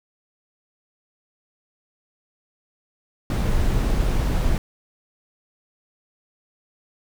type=noise; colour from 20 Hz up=brown; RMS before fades=-20 dBFS; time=3.3-4.58 s; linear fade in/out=2 ms; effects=none